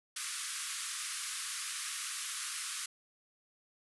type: band-pass noise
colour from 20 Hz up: white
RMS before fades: -40 dBFS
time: 0.16-2.86 s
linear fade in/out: 5 ms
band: 1100 to 11000 Hz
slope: 96 dB/octave
effects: none